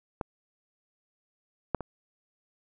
clicks, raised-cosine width 1 ms, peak -17 / -11 / -21 dBFS, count 3, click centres 0.212 / 1.747 / 1.807 s, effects none

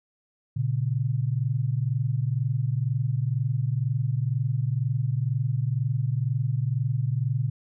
sine tone pair together, 117.44 / 139.5 Hz, A#2 / C#3, +13 / +11 cents, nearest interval minor third, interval 298 cents, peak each -25 / -26 dBFS, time 0.56-7.5 s, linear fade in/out 10 ms, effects none

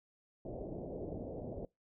white low-pass noise, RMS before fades -43 dBFS, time 0.45-1.65 s, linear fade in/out 2 ms, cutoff 640 Hz, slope 48 dB/octave, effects noise-tail reverb RT60 0.2 s tail -24 dB re dry

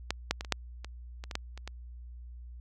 clicks, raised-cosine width 0.2 ms, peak -12 / -9 / -19 / -26 / -8 / -24 / -25 / -21 / -14 / -28 / -22 dBFS, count 11, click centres 0.106 / 0.31 / 0.409 / 0.448 / 0.523 / 0.846 / 1.239 / 1.312 / 1.354 / 1.576 / 1.676 s, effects added 60 Hz sine -43 dBFS peak until 2.6 s

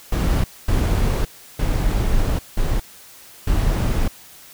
brown noise bursts at uneven times, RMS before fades -18 dBFS, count 5, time 0.12-0.44 / 0.68-1.25 / 1.59-2.39 / 2.57-2.8 / 3.47-4.08 s, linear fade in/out 5 ms, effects white hiss -44 dBFS RMS until 4.53 s

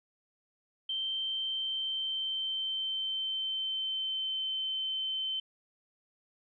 sine tone with pitch glide, 3125 to 3082 Hz, G7 to G7, -6 to -30 cents, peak -31 dBFS, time 0.89-5.4 s, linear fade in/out 5 ms, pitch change -24 cents, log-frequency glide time 1.11-4.44 s, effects none

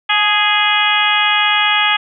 harmonic tone with a mistuned harmonic, 415.3 Hz, G#4, in tune, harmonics 2 / 3 / 4 / 5 / 6 / 7 / 8, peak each -19 / -19 / -19 / -19 / -19 / -19 / -19 dBFS, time 0.09-1.97 s, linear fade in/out 10 ms, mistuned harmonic 2, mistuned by +30 cents, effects none

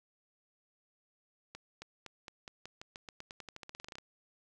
accelerating click train, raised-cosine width 0.2 ms, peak -28 dBFS, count 23, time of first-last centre 1.55-3.984 s, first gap 270 ms, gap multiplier 0.9, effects none

